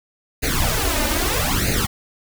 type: noise with flanger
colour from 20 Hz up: pink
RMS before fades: -20 dBFS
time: 0.42-1.87 s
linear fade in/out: 20 ms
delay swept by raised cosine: 0.45 to 3.35 ms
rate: 0.79 Hz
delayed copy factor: +0.9
effects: none